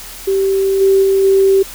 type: tone with level steps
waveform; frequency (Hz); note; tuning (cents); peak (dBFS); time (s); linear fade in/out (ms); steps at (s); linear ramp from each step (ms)
sine; 387.8; G4; -19; -11 / -7 / -9 / -7; 0.27-1.63; 10; 0.8 / 1.02 / 1.23; 20
effects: added 41 Hz sine -38 dBFS peak until 1.74 s + white hiss -32 dBFS RMS until 1.74 s